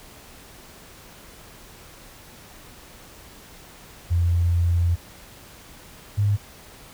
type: tone pair in turn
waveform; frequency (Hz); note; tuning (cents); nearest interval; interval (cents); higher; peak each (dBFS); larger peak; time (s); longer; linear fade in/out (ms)
sine; 86.2 / 102.51; F2 / G#2; -22 / -22; minor third; 300; second; -17; neither; 4.1-4.96 / 6.17-6.37; first; 20
effects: pink hiss -46 dBFS RMS until 6.93 s